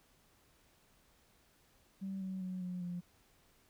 sine tone with pitch steps, 192.9 / 188.6 / 184.4 / 180.29 / 176.28 Hz, G3 / F#3 / F#3 / F#3 / F3, -28 / +33 / -6 / -45 / +16 cents, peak -37 dBFS, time 2.01-3.01 s, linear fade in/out 20 ms, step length 200 ms, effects tanh soft clip ceiling -33 dBFS + pink hiss -69 dBFS RMS until 3.69 s

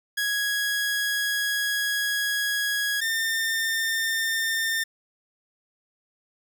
sawtooth tone pair in turn, 1661.2 / 1806.8 Hz, G#6 / A6, 0 / +45 cents, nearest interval minor second, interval 145 cents, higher second, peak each -20 dBFS, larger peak neither, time 0.17-3.01 / 3.01-4.84 s, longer first, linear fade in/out 10 ms, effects none

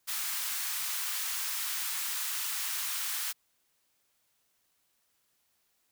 white high-pass noise, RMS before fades -34 dBFS, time 0.07-3.33 s, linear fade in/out 20 ms, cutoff 980 Hz, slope 24 dB/octave, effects white hiss -74 dBFS RMS until 5.91 s

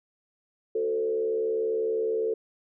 sine tone with frequency modulation, 444.8 Hz, A4, 19 cents sharp, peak -24 dBFS, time 0.75-2.34 s, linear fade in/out 5 ms, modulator 72.3 Hz, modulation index 0.7, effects none

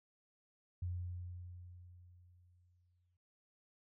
sine tone with exponential decay, 88.9 Hz, F2, 31 cents sharp, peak -36 dBFS, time 0.82-3.17 s, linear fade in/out 5 ms, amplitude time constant 510 ms, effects none

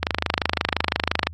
click train, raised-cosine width 0.3 ms, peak -3 dBFS, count 33, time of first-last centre 0.03-1.27 s, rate 25.8 Hz, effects added 81 Hz sine -35 dBFS peak until 1.33 s + AAC 48 kbps

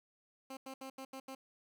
15% pulse tone bursts at uneven times, 265.8 Hz, C4, 27 cents sharp, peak -38 dBFS, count 6, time 0.5-0.57 / 0.66-0.74 / 0.81-0.9 / 0.98-1.05 / 1.13-1.2 / 1.28-1.35 s, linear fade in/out 5 ms, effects none

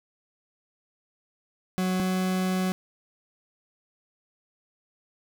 40% pulse tone pair in turn, 185 / 185.73 Hz, F#3 / F#3, 0 / +7 cents, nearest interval unison, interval 7 cents, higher second, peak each -23 dBFS, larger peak neither, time 1.78-2 / 2-2.72 s, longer second, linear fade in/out 0 ms, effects none

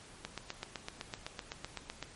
click train, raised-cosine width 0.2 ms, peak -21 dBFS, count 15, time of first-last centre 0.25-2.027 s, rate 7.88 Hz, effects pink hiss -54 dBFS RMS until 2.15 s + MP3 48 kbps

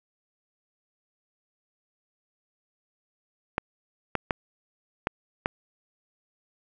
clicks, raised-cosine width 0.5 ms, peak -9 dBFS, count 5, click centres 3.581 / 4.153 / 4.308 / 5.071 / 5.459 s, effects none

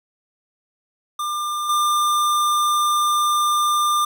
square tone with level steps, 1197 Hz, D6, 33 cents sharp, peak -23 / -17 dBFS, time 1.19-4.05 s, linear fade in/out 5 ms, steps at 1.69 s, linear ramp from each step 5 ms, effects none

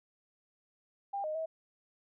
sine tone with pitch steps, 798 / 618 / 643 Hz, G5 / D#5 / E5, +31 / -12 / -43 cents, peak -33 dBFS, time 1.13-1.46 s, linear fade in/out 10 ms, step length 110 ms, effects none

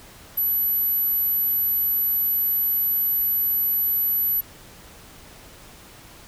sine tone, 11840 Hz, F#9, in tune, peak -19 dBFS, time 0.37-4.41 s, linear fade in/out 10 ms, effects pink hiss -46 dBFS RMS until 6.27 s

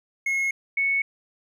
triangle / sine tone pair in turn, 2169 / 2211 Hz, C#7 / C#7, -38 / -5 cents, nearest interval unison, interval 33 cents, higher second, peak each -20 / -20 dBFS, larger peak neither, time 0.26-0.51 / 0.77-1.02 s, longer neither, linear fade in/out 5 ms, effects none

